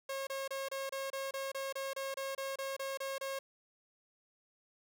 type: tone bursts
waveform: sawtooth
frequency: 542 Hz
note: C#5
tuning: 39 cents flat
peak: -33 dBFS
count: 16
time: 0.09-3.39 s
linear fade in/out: 5 ms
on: 180 ms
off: 28 ms
effects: 12-bit